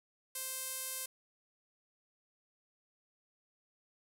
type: tone with band-pass filter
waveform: sawtooth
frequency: 523.3 Hz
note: C5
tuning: in tune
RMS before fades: -41 dBFS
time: 0.35-1.06 s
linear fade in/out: 5 ms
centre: 11000 Hz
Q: 1.7
effects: none